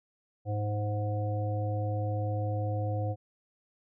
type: harmonic tone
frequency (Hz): 104.4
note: G#2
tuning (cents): +10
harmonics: 1 / 3 / 5 / 7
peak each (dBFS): -29 / -41 / -37 / -39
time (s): 0.45-3.16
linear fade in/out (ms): 50
effects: none